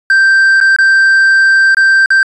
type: tone with dropouts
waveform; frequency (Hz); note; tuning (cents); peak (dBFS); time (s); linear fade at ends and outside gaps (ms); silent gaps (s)
triangle; 1568; G6; 0; -3; 0.1-2.23; 2; 0.603-0.611 / 0.763-0.786 / 1.747-1.769 / 2.06-2.104
effects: resampled to 22050 Hz